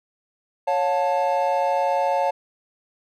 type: chord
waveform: triangle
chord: Db augmented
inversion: none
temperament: equal with one note detuned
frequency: 554.4 / 714 / 880 Hz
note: Db5 / F5 / A5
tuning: 0 / +38 / 0 cents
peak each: -21 / -22 / -21 dBFS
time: 0.67-2.31 s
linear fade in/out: 10 ms
effects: none